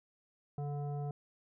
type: tone with frequency modulation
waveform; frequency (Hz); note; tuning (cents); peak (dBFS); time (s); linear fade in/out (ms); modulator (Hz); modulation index
sine; 143.1; D3; -45; -35; 0.58-1.11; 2; 580; 0.59
effects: none